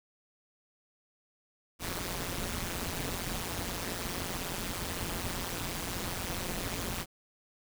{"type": "noise with amplitude modulation", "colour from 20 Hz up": "pink", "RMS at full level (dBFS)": -32, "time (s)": [1.79, 7.06], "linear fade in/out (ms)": 50, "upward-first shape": "sine", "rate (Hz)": 177, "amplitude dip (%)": 95, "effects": []}